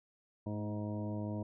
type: harmonic tone with a mistuned harmonic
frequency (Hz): 104.9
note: G#2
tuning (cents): +18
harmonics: 1 / 2 / 3 / 4 / 5 / 6 / 7 / 9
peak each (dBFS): -39 / -40 / -43 / -52 / -49 / -47 / -58 / -52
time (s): 0.46-1.43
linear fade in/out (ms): 5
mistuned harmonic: 2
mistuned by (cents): +21
effects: none